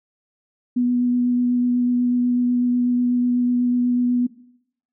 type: tone with vibrato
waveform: sine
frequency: 245.4 Hz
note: B3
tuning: 11 cents flat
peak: -16 dBFS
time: 0.76-4.27 s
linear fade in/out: 10 ms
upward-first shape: sine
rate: 8.1 Hz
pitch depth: 10 cents each way
effects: noise-tail reverb RT60 0.7 s tail -17 dB re dry